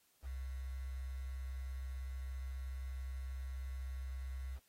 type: tone with quantisation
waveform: sine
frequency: 65.3 Hz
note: C2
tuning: 3 cents flat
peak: -40 dBFS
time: 0.22-4.6 s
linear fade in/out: 50 ms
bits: 10
effects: white hiss -73 dBFS RMS until 4.68 s + AAC 48 kbps